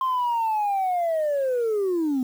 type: linear sweep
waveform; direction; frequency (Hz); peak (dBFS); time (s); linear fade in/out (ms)
sine; down; 1058 to 246.9; -19; 0.01-2.23; 2
effects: tanh soft clip ceiling -19 dBFS + 8-bit